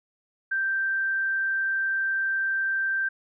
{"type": "tone", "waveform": "sine", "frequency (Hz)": 1568, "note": "G6", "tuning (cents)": 0, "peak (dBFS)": -23, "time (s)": [0.51, 3.09], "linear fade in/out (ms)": 10, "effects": []}